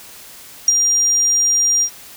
sine tone with ADSR envelope, 5700 Hz, F8, 34 cents sharp, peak -5 dBFS, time 0.68-1.9 s, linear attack 3 ms, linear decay 20 ms, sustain -7 dB, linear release 75 ms, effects white hiss -39 dBFS RMS until 2.16 s

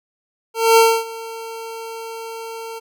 25% pulse tone with ADSR envelope, 453.4 Hz, A#4, 48 cents flat, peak -4 dBFS, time 0.54-2.8 s, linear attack 230 ms, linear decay 270 ms, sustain -21 dB, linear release 21 ms, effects none

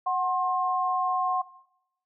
sine tone pair together, 740 / 1064.8 Hz, F#5 / C6, 0 / +30 cents, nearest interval tritone, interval 630 cents, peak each -26 / -26 dBFS, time 0.06-1.42 s, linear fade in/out 10 ms, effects noise-tail reverb RT60 0.8 s tail -18 dB re dry

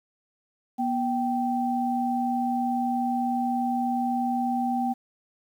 sine tone pair together, 242.4 / 779 Hz, B3 / G5, -32 / -11 cents, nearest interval octave + minor sixth, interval 2021 cents, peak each -26 dBFS, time 0.78-4.94 s, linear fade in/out 20 ms, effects 9-bit

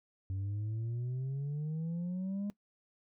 sine exponential sweep, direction up, 94.2 to 206.4 Hz, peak -31 dBFS, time 0.3-2.5 s, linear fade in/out 0 ms, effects noise-tail reverb RT60 0.1 s tail -22 dB re dry + tanh soft clip ceiling -33 dBFS

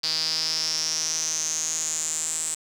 sawtooth tone with band-pass filter sweep, 158.4 Hz, D#3, 31 cents sharp, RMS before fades -27 dBFS, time 0.03-2.55 s, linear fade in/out 10 ms, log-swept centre 4700 to 7900 Hz, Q 9.4, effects 8-bit

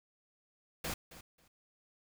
pink noise with echo, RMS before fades -38 dBFS, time 0.84-0.94 s, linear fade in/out 5 ms, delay 270 ms, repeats 2, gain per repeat -15 dB, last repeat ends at 1.48 s, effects none

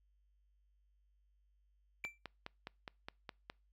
triangle tone with exponential decay, 2343 Hz, D7, 5 cents flat, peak -35 dBFS, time 2.04-2.18 s, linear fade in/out 1 ms, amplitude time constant 29 ms
click train, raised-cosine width 0.3 ms, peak -28 dBFS, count 8, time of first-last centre 2.05-3.499 s, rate 4.83 Hz
effects noise-tail reverb RT60 0.3 s tail -26 dB re dry + added 50 Hz sine -70 dBFS peak until 3.72 s

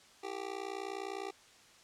25% pulse tone with amplitude modulation, 392 Hz, G4, in tune, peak -31 dBFS, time 0.23-1.31 s, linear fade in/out 10 ms, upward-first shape sine, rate 59.9 Hz, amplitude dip 95%, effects white hiss -60 dBFS RMS until 1.83 s + low-pass 7000 Hz 12 dB/octave

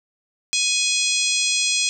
harmonic tone, 835 Hz, G#5, 9 cents sharp, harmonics 3 / 4 / 5 / 6 / 7 / 8 / 9 / 10, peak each -24 / -25 / -26 / -27 / -27 / -28 / -29 / -29 dBFS, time 0.53-1.89 s, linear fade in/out 0 ms, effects none

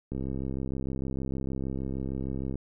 click train, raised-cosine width 3 ms, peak -21 dBFS, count 163, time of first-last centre 0.12-2.556 s, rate 66.5 Hz, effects none

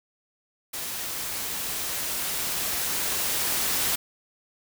white noise with level ramp, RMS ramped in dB -33 to -25 dBFS, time 0.73-3.96 s, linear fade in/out 10 ms, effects none

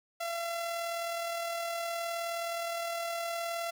sawtooth tone with amplitude modulation, 678 Hz, E5, 49 cents sharp, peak -28 dBFS, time 0.2-3.71 s, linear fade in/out 10 ms, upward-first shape sine, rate 39.3 Hz, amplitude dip 30%, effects none

